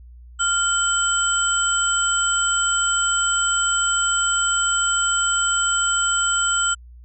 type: tone cluster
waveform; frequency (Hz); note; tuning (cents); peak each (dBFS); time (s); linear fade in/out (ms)
sine; 1393 / 3074 / 7780; F6 / G7 / B8; -5 / -35 / -27; -20 / -25 / -22; 0.39-6.75; 20
effects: added 60 Hz sine -40 dBFS peak until 7.04 s

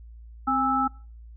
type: tone cluster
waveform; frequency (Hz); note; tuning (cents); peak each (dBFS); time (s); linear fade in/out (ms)
sine; 260.1 / 817 / 1314; C4 / G#5 / E6; -10 / -29 / -6; -27 / -26 / -23; 0.47-0.88; 10
effects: noise-tail reverb RT60 0.4 s tail -23 dB re dry + added 57 Hz sine -42 dBFS peak until 1.36 s

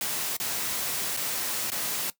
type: noise with dropouts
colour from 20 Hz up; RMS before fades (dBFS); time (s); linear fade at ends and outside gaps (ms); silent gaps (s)
white; -30; 0.01-2.1; 1; 0.367-0.4 / 1.166-1.172 / 1.703-1.718
effects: noise-tail reverb RT60 0.1 s tail -17 dB re dry + high-pass 100 Hz 12 dB/octave

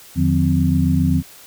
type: tone cluster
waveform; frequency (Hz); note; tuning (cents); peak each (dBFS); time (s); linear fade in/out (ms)
sine; 84.6 / 151.2 / 179 / 257.9; E2 / D#3 / F3 / C4; +45 / -49 / +43 / -25; -19; 0.15-1.23; 50
effects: white hiss -43 dBFS RMS until 1.46 s

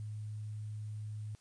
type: tone with sample-and-hold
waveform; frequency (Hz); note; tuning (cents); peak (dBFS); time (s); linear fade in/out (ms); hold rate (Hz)
sine; 106.4; G#2; +42; -39; 0-1.35; 0; 8820
effects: white hiss -68 dBFS RMS until 1.4 s + resampled to 22050 Hz

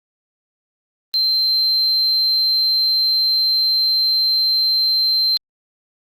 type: tone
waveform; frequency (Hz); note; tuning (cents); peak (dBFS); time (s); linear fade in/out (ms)
sine; 4124; C8; -26; -12; 1.14-5.37; 0
effects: tanh soft clip ceiling -12 dBFS + Opus 32 kbps

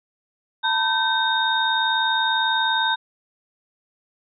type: tone cluster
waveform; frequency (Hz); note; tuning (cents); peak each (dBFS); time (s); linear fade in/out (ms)
sine; 895 / 975 / 1543 / 3699; A5 / B5 / G6 / A#7; +29 / -23 / -28 / -14; -23 / -28 / -23 / -23; 0.63-2.96; 20
effects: none

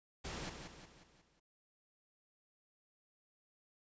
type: noise with echo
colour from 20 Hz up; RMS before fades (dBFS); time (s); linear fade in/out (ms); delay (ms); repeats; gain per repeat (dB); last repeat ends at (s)
pink; -44; 0.24-0.5; 10; 180; 5; -6; 1.4
effects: resampled to 16000 Hz

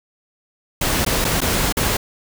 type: noise with dropouts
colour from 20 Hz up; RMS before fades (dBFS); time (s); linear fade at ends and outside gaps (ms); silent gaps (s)
pink; -19; 0.81-1.97; 5; 1.05-1.063 / 1.245-1.249 / 1.406-1.415 / 1.725-1.769
effects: none

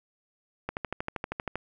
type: click train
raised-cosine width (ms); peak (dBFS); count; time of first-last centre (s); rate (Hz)
0.5; -16; 12; 0.69-1.556; 12.7
effects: none

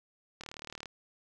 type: click train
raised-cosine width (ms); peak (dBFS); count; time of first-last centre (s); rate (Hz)
0.2; -25; 18; 0.41-0.857; 38
effects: none

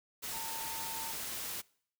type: tone in noise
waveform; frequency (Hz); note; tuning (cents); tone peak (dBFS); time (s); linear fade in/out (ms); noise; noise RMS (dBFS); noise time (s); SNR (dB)
sine; 903; A5; +45; -43; 0.32-1.13; 20; white; -40; 0.22-1.62; -6
effects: noise-tail reverb RT60 0.6 s tail -24 dB re dry

